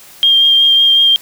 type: tone with vibrato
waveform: sine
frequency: 3203 Hz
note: G7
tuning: 37 cents sharp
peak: -6 dBFS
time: 0.23-1.16 s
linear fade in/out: 0 ms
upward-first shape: sine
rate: 5.4 Hz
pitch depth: 14 cents each way
effects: white hiss -39 dBFS RMS until 1.21 s